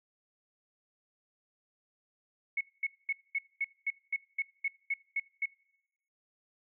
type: tone bursts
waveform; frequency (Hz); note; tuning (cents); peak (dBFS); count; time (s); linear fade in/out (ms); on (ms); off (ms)
sine; 2200; C#7; -14; -28; 12; 2.57-5.458; 5; 39; 220
effects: noise-tail reverb RT60 0.9 s tail -25 dB re dry